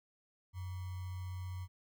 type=tone with sample-and-hold; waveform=sine; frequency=91.5 Hz; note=F#2; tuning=19 cents flat; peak=-39 dBFS; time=0.53-1.68 s; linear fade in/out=50 ms; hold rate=1050 Hz; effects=none